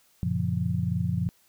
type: chord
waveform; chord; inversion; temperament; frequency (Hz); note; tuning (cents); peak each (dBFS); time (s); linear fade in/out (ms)
sine; Gb major seventh; none; just; 92.5 / 115.62 / 138.75 / 173.43; Gb2 / Bb2 / Db3 / F3; 0 / -14 / +2 / -12; -30 / -30 / -32 / -28; 0.23-1.29; 0
effects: white hiss -63 dBFS RMS until 1.48 s